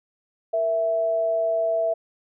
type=tone pair together; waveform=sine; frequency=466.2 / 659.3 Hz; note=A#4 / E5; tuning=0 / 0 cents; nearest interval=tritone; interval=600 cents; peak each=-31 / -20 dBFS; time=0.53-1.94 s; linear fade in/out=10 ms; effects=none